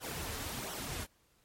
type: noise with flanger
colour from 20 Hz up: pink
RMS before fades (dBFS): -40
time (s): 0-1.07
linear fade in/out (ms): 50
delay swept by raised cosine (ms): 0.42 to 6.02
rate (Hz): 1.4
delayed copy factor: -0.7
effects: pink hiss -70 dBFS RMS until 1.44 s + MP3 64 kbps